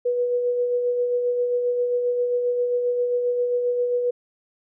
sine tone with tremolo, 488.7 Hz, B4, 18 cents flat, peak -18 dBFS, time 0.05-4.11 s, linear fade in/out 10 ms, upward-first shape sine, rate 7.5 Hz, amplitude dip 35%, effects none

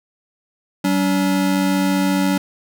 square tone pair together, 190.1 / 284.8 Hz, F#3 / C#4, +47 / +47 cents, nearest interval perfect fifth, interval 700 cents, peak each -19 dBFS, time 0.84-2.38 s, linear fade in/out 5 ms, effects none

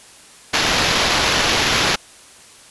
violet noise with sample-and-hold, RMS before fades -17 dBFS, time 0.53-1.96 s, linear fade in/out 10 ms, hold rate 8820 Hz, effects white hiss -44 dBFS RMS until 2.7 s + resampled to 24000 Hz

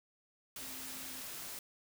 sine tone in noise, 261.7 Hz, C4, in tune, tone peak -55 dBFS, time 0.61-1.21 s, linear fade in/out 2 ms, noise white, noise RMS -45 dBFS, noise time 0.56-1.59 s, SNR -13 dB, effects none

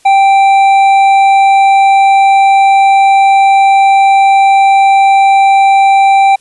sine tone with hard clipping, 784 Hz, G5, in tune, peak -5 dBFS, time 0.05-6.36 s, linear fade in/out 10 ms, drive 7 dB, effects white hiss -47 dBFS RMS until 6.4 s + resampled to 24000 Hz

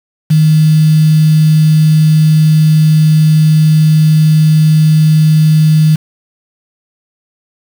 sine tone with quantisation, 155.56 Hz, D#3, in tune, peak -4 dBFS, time 0.3-5.96 s, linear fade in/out 10 ms, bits 4, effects none

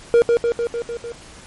triangle tone with echo, 470.4 Hz, A#4, 16 cents sharp, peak -7 dBFS, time 0.14-0.22 s, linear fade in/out 0 ms, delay 150 ms, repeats 6, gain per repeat -3 dB, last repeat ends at 1.12 s, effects pink hiss -42 dBFS RMS until 1.46 s + MP3 48 kbps

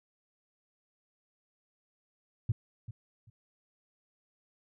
sine tone with echo, 112.8 Hz, A2, 44 cents sharp, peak -23 dBFS, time 2.49-2.52 s, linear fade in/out 5 ms, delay 390 ms, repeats 2, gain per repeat -15 dB, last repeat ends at 3.3 s, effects tanh soft clip ceiling -20 dBFS

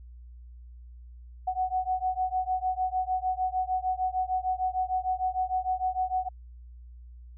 sine beating tone pair, 740 / 746.6 Hz, F#5 / F#5, 0 / +15 cents, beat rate 6.6 Hz, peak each -29 dBFS, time 1.47-6.29 s, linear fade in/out 10 ms, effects added 60 Hz sine -44 dBFS peak until 7.37 s

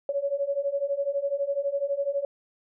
sine beating tone pair, 554 / 566 Hz, C#5 / C#5, -1 / +36 cents, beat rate 12 Hz, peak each -29 / -27 dBFS, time 0.09-2.25 s, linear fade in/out 2 ms, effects none

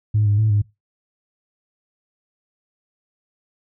sine tone with pitch steps, 106.2 / 102.8 / 108.8 / 103.4 Hz, G#2 / G#2 / A2 / G#2, +39 / -17 / -19 / -7 cents, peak -13 dBFS, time 0.14-0.62 s, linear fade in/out 10 ms, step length 120 ms, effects noise-tail reverb RT60 0.2 s tail -20 dB re dry + tanh soft clip ceiling -10 dBFS

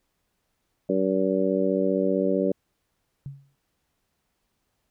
harmonic tone, 95.4 Hz, G2, 47 cents flat, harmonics 2 / 3 / 4 / 5 / 6, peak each -27 / -27 / -27 / -27 / -27 dBFS, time 0.89-2.52 s, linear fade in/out 5 ms
sine tone with exponential decay, 138.6 Hz, C#3, in tune, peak -30 dBFS, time 3.26-3.55 s, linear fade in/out 0 ms, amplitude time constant 62 ms
effects pink hiss -75 dBFS RMS until 4.9 s

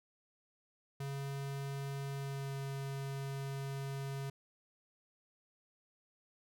square tone with pitch glide, 138.59 to 137.32 Hz, C#3 to C#3, 0 to -16 cents, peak -39 dBFS, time 1-4.3 s, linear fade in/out 5 ms, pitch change -16 cents, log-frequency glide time 2.14-2.54 s, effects none

